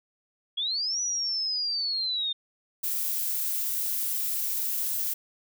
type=linear two-way sweep; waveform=sine; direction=up then down; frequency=3263 to 5920 to 3622 Hz; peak=-26 dBFS; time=0.57-2.33 s; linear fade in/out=10 ms; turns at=1.01 s
type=noise; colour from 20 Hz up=violet; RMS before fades=-29 dBFS; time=2.83-5.14 s; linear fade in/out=10 ms
effects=none